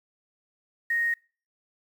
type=tone with quantisation; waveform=sine; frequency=1864.7 Hz; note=A#6; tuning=in tune; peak=-23 dBFS; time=0.9-1.14 s; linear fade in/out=5 ms; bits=8; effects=noise-tail reverb RT60 0.4 s tail -25 dB re dry